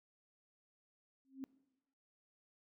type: tone with exponential growth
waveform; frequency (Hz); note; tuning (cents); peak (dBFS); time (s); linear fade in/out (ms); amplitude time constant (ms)
sine; 267.3; C4; +37; -38; 1.25-1.44; 0; 41
effects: noise-tail reverb RT60 1.0 s tail -21 dB re dry